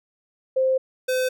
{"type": "tone pair in turn", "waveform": ["sine", "square"], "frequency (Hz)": [523.3, 511.6], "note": ["C5", "C5"], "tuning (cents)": [0, -39], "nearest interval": "unison", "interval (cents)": 39, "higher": "first", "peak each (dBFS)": [-17, -21], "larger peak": "first", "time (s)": [[0.56, 0.78], [1.08, 1.29]], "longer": "first", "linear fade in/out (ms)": 10, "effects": []}